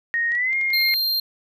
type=tone with pitch glide; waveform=sine; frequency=1864.7 to 2130 Hz; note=A#6 to C7; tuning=0 to +30 cents; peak=-19 dBFS; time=0.14-0.94 s; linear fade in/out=0 ms; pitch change=+230 cents; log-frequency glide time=0.3-0.55 s
type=clicks; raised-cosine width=0.2 ms; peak=-25 dBFS; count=7; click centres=0.32 / 0.352 / 0.53 / 0.613 / 0.704 / 0.815 / 0.887 s
type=tone; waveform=square; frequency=4186 Hz; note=C8; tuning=in tune; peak=-20 dBFS; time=0.73-1.2 s; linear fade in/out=5 ms
effects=none